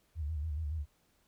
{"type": "tone with vibrato", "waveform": "sine", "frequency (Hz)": 76.6, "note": "D#2", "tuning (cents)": -27, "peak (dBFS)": -33, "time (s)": [0.15, 0.86], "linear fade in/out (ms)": 50, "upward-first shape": "square", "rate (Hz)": 7.1, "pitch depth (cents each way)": 86, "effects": ["pink hiss -72 dBFS RMS until 1.27 s"]}